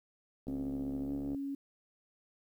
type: click train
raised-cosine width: 2 ms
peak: -31 dBFS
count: 63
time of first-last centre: 0.47-1.347 s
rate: 70.7 Hz
type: tone with pitch glide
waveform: sine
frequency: 268.1 to 277.6 Hz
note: C4 to C#4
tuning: +42 to +3 cents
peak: -35 dBFS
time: 0.48-1.55 s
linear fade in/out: 5 ms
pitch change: +61 cents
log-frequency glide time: 1.01-1.12 s
effects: 11-bit